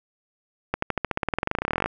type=accelerating click train; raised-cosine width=0.5 ms; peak=-8 dBFS; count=27; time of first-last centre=0.74-1.86 s; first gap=84 ms; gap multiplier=0.94; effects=none